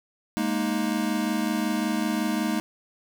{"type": "chord", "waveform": "square", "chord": "Ab suspended second", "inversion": "none", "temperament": "equal", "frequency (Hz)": [207.7, 233.1, 311.1], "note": ["Ab3", "Bb3", "Eb4"], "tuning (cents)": [0, 0, 0], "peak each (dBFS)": -29, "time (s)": [0.37, 2.6], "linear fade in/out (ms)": 0, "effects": []}